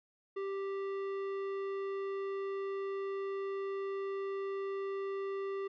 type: tone with tanh clipping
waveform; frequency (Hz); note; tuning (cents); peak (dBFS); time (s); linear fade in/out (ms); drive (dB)
sine; 392; G4; 0; -37; 0.36-5.68; 10; 13
effects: none